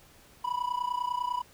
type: tone with amplitude modulation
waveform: triangle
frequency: 983 Hz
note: B5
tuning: 8 cents flat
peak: -23 dBFS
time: 0.44-1.42 s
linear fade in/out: 10 ms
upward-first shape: sine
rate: 30 Hz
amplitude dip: 85%
effects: pink hiss -57 dBFS RMS until 1.53 s